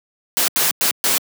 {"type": "noise bursts at uneven times", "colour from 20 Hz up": "white", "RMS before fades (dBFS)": -17, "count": 4, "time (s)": [[0.37, 0.48], [0.56, 0.71], [0.81, 0.91], [1.04, 1.18]], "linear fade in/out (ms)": 0, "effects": ["high-pass 200 Hz 12 dB/octave"]}